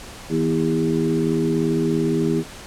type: harmonic tone with a mistuned harmonic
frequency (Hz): 80.6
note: E2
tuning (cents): -38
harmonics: 2 / 3 / 4 / 5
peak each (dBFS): -23 / -23 / -23 / -23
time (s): 0.29-2.44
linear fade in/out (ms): 50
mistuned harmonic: 4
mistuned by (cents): +16
effects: pink hiss -38 dBFS RMS until 2.66 s + low-pass 10000 Hz 12 dB/octave